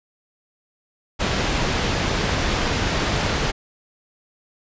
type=low-pass noise; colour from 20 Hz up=pink; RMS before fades=-22 dBFS; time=1.19-3.52 s; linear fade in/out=20 ms; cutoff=5300 Hz; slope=12 dB/octave; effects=resampled to 16000 Hz